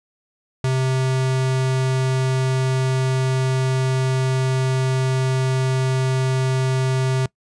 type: tone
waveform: square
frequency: 130.81 Hz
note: C3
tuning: in tune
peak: -18 dBFS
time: 0.64-7.26 s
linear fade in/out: 2 ms
effects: noise-tail reverb RT60 0.1 s tail -22 dB re dry + resampled to 22050 Hz